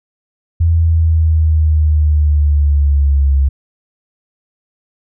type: linear sweep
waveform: sine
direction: down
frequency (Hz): 83.6 to 67.9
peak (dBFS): -8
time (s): 0.6-3.49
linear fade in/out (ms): 10
effects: none